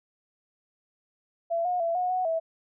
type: tone with pitch steps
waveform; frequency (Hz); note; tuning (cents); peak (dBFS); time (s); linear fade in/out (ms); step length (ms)
sine; 673 / 720 / 671 / 726 / 738 / 653; E5 / F#5 / E5 / F#5 / F#5 / E5; +36 / -47 / +31 / -33 / -5 / -17; -24; 1.5-2.4; 20; 150
effects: none